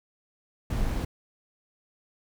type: noise with amplitude modulation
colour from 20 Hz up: brown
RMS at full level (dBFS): -26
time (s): 0.7-1.05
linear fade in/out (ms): 5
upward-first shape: sine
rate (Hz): 234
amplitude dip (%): 30
effects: none